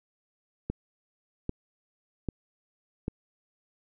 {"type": "click train", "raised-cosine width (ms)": 3, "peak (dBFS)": -17, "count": 4, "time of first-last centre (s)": [0.7, 3.081], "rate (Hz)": 1.26, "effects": []}